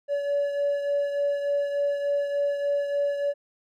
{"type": "beating tone pair", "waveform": "triangle", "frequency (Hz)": [570, 573.4], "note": ["C#5", "D5"], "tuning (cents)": [48, -42], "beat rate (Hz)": 3.4, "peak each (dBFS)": [-21, -29], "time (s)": [0.08, 3.34], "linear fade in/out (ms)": 50, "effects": ["tanh soft clip ceiling -17 dBFS"]}